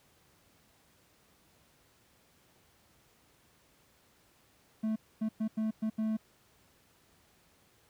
triangle tone bursts at uneven times, 218.8 Hz, A3, 9 cents flat, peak -27 dBFS, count 6, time 4.83-4.96 / 5.21-5.29 / 5.4-5.48 / 5.57-5.71 / 5.82-5.9 / 5.98-6.17 s, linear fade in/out 10 ms, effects pink hiss -66 dBFS RMS until 7.89 s + high-pass 60 Hz 12 dB/octave

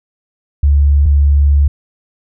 sine tone pair in turn, 71.5 / 71.5 Hz, D2 / D2, -46 / -46 cents, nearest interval unison, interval 0 cents, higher neither, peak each -6 dBFS, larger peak neither, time 0.63-1.06 / 1.06-1.68 s, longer second, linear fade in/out 5 ms, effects none

